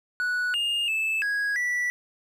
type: tone with pitch steps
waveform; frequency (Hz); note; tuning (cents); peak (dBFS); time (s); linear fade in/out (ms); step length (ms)
triangle; 1474 / 2829 / 2625 / 1655 / 1959; F#6 / F7 / E7 / G#6 / B6; -7 / +22 / -8 / -6 / -15; -22; 0.2-1.9; 0; 340
effects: none